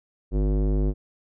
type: tone with low-pass filter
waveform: square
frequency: 50.5 Hz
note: G#1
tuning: 48 cents flat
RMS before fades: -22 dBFS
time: 0.31-0.94 s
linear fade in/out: 50 ms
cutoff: 390 Hz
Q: 1.7
effects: none